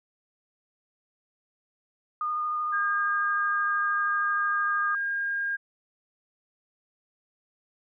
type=tone with vibrato; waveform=sine; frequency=1222 Hz; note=D#6; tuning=32 cents flat; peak=-26 dBFS; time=2.21-4.95 s; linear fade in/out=2 ms; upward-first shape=sine; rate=13 Hz; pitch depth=12 cents each way
type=tone; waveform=sine; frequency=1615 Hz; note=G#6; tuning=49 cents flat; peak=-26 dBFS; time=2.72-5.57 s; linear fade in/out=20 ms
effects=none